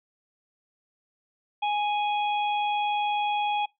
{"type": "harmonic tone", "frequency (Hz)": 830.6, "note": "G#5", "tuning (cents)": 0, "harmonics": [1, 3, 4], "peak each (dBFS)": [-24, -34, -36], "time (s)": [1.62, 3.66], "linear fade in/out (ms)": 10, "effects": ["noise-tail reverb RT60 0.2 s tail -24 dB re dry"]}